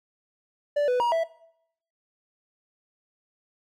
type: tone with pitch steps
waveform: triangle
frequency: 583 / 496.6 / 952 / 659 Hz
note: D5 / B4 / A#5 / E5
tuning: -13 / +9 / +36 / -1 cents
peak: -18 dBFS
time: 0.76-1.24 s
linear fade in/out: 10 ms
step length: 120 ms
effects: noise-tail reverb RT60 0.7 s tail -20 dB re dry + MP3 96 kbps